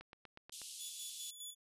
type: click train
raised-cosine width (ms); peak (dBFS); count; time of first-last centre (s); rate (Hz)
0.3; -36; 6; 0.01-0.617; 8.24
type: band-pass noise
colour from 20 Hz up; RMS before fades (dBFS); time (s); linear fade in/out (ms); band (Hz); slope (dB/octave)
white; -50; 0.52-1.31; 5; 2900 to 11000; 48
type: tone with tremolo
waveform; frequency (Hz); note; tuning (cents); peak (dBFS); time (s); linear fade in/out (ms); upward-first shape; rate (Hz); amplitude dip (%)
15% pulse; 3440; A7; -40; -38; 0.79-1.55; 20; square; 4.9; 55
effects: resampled to 32000 Hz